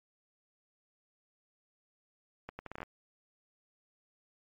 accelerating click train, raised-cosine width 0.5 ms, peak -26 dBFS, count 9, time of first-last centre 2.49-2.831 s, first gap 100 ms, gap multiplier 0.73, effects MP3 48 kbps

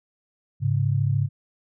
sine tone pair together, 104.85 / 138.59 Hz, G#2 / C#3, +17 / 0 cents, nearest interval perfect fourth, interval 483 cents, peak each -22 / -22 dBFS, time 0.6-1.29 s, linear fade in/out 50 ms, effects none

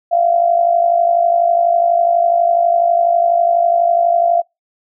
sine tone with amplitude modulation, 687 Hz, F5, 29 cents flat, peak -7 dBFS, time 0.11-4.42 s, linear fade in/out 20 ms, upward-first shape sine, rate 52.1 Hz, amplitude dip 70%, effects noise-tail reverb RT60 0.2 s tail -25 dB re dry

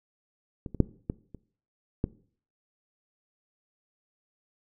clicks, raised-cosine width 3 ms, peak -23 / -25 / -6 / -16 / -29 / -12 dBFS, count 6, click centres 0.662 / 0.747 / 0.803 / 1.099 / 1.347 / 2.041 s, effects noise-tail reverb RT60 0.5 s tail -20 dB re dry

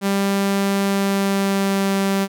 sawtooth tone with pitch glide, 197.6 to 195.67 Hz, G3 to G3, +14 to -3 cents, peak -13 dBFS, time 0.01-2.28 s, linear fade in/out 50 ms, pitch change -17 cents, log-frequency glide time 0.83-1.95 s, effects none

